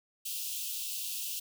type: high-pass noise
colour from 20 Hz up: white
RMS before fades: -37 dBFS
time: 0.25-1.4 s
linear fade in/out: 10 ms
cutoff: 2600 Hz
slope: 96 dB/octave
effects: none